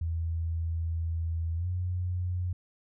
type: tone with pitch glide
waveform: sine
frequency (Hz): 82.5 to 89.97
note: E2 to F#2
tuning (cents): +2 to -48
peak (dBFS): -28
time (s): 0.01-2.53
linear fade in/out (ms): 5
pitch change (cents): +150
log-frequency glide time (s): 1.56-1.67
effects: none